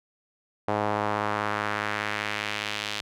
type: tone with band-pass filter sweep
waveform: sawtooth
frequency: 104.9 Hz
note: G#2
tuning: 18 cents sharp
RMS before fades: -29 dBFS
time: 0.68-3.01 s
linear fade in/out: 5 ms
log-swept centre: 750 to 3500 Hz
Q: 1.4
effects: none